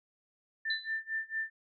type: tone with tremolo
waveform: sine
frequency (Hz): 1782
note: A6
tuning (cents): +22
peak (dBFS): -30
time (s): 0.65-1.5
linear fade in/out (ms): 5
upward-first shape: sine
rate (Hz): 4.4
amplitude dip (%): 95
type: tone with exponential decay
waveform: sine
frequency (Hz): 4005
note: B7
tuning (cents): +23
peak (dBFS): -30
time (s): 0.7-1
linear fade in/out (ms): 5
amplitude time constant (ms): 65
effects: none